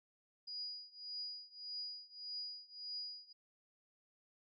sine tone with tremolo, 4900 Hz, D#8, 27 cents flat, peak -40 dBFS, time 0.47-3.33 s, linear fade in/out 10 ms, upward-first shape triangle, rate 1.7 Hz, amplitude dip 95%, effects none

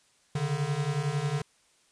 square beating tone pair, 138.59 / 149.59 Hz, C#3 / D3, 0 / +32 cents, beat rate 11 Hz, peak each -32 / -30 dBFS, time 0.35-1.42 s, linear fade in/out 5 ms, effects white hiss -65 dBFS RMS until 1.91 s + resampled to 22050 Hz

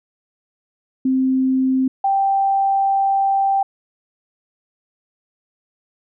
sine tone pair in turn, 261.6 / 783.9 Hz, C4 / G5, 0 / 0 cents, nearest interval octave + perfect fifth, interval 1900 cents, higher second, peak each -14 dBFS, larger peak neither, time 1.05-1.88 / 2.04-3.63 s, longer second, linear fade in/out 5 ms, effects none

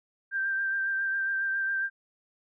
sine tone with vibrato, 1576 Hz, G6, 9 cents sharp, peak -26 dBFS, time 0.31-1.9 s, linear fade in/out 50 ms, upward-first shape sine, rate 7.3 Hz, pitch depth 21 cents each way, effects none

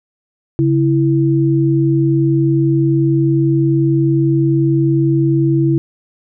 sine tone pair together, 138.75 / 330 Hz, C#3 / E4, +2 / +2 cents, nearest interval octave + minor third, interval 1500 cents, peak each -13 dBFS, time 0.59-5.78 s, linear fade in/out 0 ms, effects none

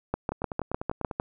two click trains, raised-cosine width 1 ms, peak -12 / -18 dBFS, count 8 / 9, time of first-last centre 0.14-1.199 / 0.32-1.112 s, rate 6.61 / 10.1 Hz, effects none

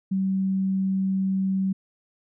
sine tone, 191.4 Hz, G3, 41 cents flat, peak -21 dBFS, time 0.11-1.73 s, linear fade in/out 10 ms, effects none

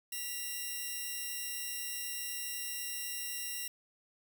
5% pulse tone pair together, 1951.6 / 2772 Hz, B6 / F7, -21 / -14 cents, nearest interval tritone, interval 607 cents, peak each -33 / -29 dBFS, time 0.12-3.68 s, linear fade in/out 5 ms, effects 9-bit

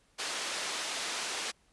white band-pass noise, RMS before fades -36 dBFS, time 0.18-1.52 s, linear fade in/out 20 ms, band 340 to 5800 Hz, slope 12 dB/octave, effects pink hiss -68 dBFS RMS until 1.72 s + resampled to 24000 Hz

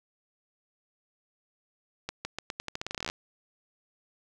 accelerating click train, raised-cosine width 0.2 ms, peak -16 dBFS, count 19, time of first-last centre 2.09-3.099 s, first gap 160 ms, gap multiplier 0.85, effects none

